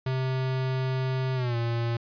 square tone with pitch glide, 130.6 to 117.03 Hz, C3 to A#2, -3 to +7 cents, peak -26 dBFS, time 0.06-1.97 s, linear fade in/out 5 ms, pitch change -190 cents, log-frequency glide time 1.35-1.56 s, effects resampled to 11025 Hz

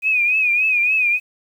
sine tone with vibrato, 2489 Hz, D#7, in tune, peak -14 dBFS, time 0.02-1.2 s, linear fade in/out 50 ms, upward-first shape triangle, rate 3.5 Hz, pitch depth 96 cents each way, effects 8-bit

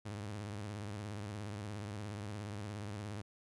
sawtooth tone with vibrato, 103.4 Hz, G#2, 7 cents flat, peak -37 dBFS, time 0.05-3.22 s, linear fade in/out 10 ms, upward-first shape triangle, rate 17 Hz, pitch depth 140 cents each way, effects resampled to 24000 Hz

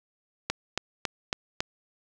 click train, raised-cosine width 0.2 ms, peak -9 dBFS, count 5, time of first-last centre 0.5-1.605 s, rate 3.62 Hz, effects none

